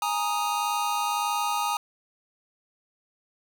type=chord; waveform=square; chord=Ab suspended second; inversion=none; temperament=equal; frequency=830.6 / 932.3 / 1244.5 Hz; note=Ab5 / Bb5 / Eb6; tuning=0 / 0 / 0 cents; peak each=-30 dBFS; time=0.02-1.77 s; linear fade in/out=2 ms; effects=none